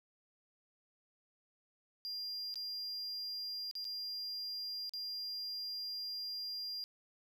triangle tone with dropouts, 4800 Hz, D8, 37 cents sharp, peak -38 dBFS, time 2.05-6.84 s, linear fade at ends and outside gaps 0 ms, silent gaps 2.541-2.557 / 3.712-3.753 / 3.844-3.851 / 4.894-4.936 s, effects none

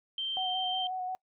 sine tone, 3136 Hz, G7, in tune, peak -31 dBFS, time 0.18-0.87 s, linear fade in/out 2 ms
sine tone with vibrato, 740 Hz, F#5, in tune, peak -32 dBFS, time 0.37-1.15 s, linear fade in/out 0 ms, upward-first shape square, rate 5.6 Hz, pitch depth 16 cents each way
effects noise-tail reverb RT60 0.1 s tail -26 dB re dry

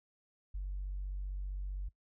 sine tone, 47.69 Hz, G1, 47 cents flat, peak -35 dBFS, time 0.54-1.89 s, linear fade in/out 10 ms, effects noise-tail reverb RT60 0.1 s tail -20 dB re dry + tanh soft clip ceiling -32 dBFS

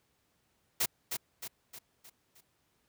white noise with echo, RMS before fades -29 dBFS, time 0.8-0.86 s, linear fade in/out 10 ms, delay 310 ms, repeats 5, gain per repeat -6 dB, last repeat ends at 2.41 s, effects pink hiss -74 dBFS RMS until 2.88 s + high-pass 60 Hz 12 dB/octave

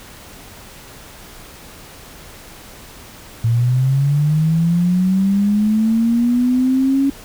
sine linear sweep, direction up, 113.1 to 277.2 Hz, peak -12 dBFS, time 3.44-7.1 s, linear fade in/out 5 ms, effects pink hiss -39 dBFS RMS until 7.24 s

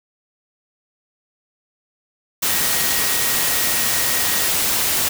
sine tone in noise, 1888 Hz, A#6, 22 cents sharp, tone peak -30 dBFS, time 2.49-4.49 s, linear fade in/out 10 ms, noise white, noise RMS -19 dBFS, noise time 2.42-5.09 s, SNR -14 dB, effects none

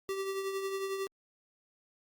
square tone with tremolo, 388.6 Hz, G4, 15 cents flat, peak -32 dBFS, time 0.09-1.07 s, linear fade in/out 0 ms, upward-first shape triangle, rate 11 Hz, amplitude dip 50%, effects Opus 48 kbps

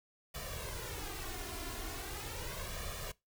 pink noise with flanger, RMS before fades -42 dBFS, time 0.34-3.12 s, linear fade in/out 10 ms, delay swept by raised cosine 1.7 to 2.9 ms, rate 0.39 Hz, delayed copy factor +0.75, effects noise-tail reverb RT60 0.2 s tail -21 dB re dry

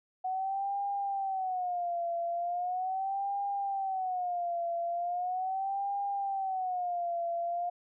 sine tone with vibrato, 740 Hz, F#5, in tune, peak -30 dBFS, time 0.24-7.7 s, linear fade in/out 10 ms, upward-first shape sine, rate 0.39 Hz, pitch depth 140 cents each way, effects none

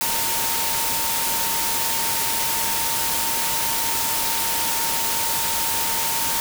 sine tone in noise, 915 Hz, A#5, 32 cents flat, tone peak -29 dBFS, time 0.01-6.4 s, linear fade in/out 0 ms, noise white, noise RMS -23 dBFS, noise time 0.01-6.4 s, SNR -9 dB, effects none

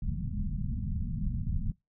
pink low-pass noise, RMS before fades -32 dBFS, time 0.02-1.72 s, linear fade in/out 5 ms, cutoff 230 Hz, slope 96 dB/octave, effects noise-tail reverb RT60 0.2 s tail -23 dB re dry

